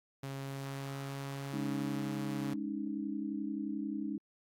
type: tone with pitch glide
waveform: sawtooth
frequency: 136.7 to 139.41 Hz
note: C#3 to C#3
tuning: -24 to +10 cents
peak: -35 dBFS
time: 0.23-2.54 s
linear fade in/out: 5 ms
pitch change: +34 cents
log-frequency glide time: 0.36-1.87 s
type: chord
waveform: sine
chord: Ab suspended fourth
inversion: none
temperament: equal with one note detuned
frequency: 207.7 / 279.8 / 311.1 Hz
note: Ab3 / Db4 / Eb4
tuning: 0 / +16 / 0 cents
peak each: -39 dBFS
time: 1.53-4.18 s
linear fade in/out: 5 ms
effects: AAC 48 kbps